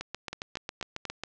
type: two click trains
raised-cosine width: 0.2 ms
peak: -17 / -18 dBFS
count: 10 / 4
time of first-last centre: 0.01-1.236 / 0.33-1.053 s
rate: 7.34 / 4.15 Hz
effects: low-pass 7000 Hz 12 dB/octave